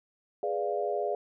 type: chord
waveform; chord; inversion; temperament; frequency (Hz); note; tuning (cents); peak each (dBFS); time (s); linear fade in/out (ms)
sine; G# diminished seventh; none; equal; 415.3 / 493.9 / 587.3 / 698.5; G#4 / B4 / D5 / F5; 0 / 0 / 0 / 0; -32 / -36 / -33 / -33; 0.43-1.15; 2
effects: none